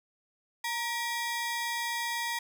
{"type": "ring-modulated tone", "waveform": "sawtooth", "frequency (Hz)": 1426, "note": "F6", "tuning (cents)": 36, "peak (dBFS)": -24, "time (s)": [0.64, 2.39], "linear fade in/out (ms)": 5, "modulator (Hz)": 494, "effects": []}